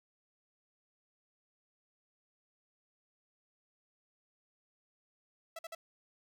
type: tone bursts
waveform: sawtooth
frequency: 659.3 Hz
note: E5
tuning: in tune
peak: -38 dBFS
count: 3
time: 5.56-5.75 s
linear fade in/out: 5 ms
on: 30 ms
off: 50 ms
effects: none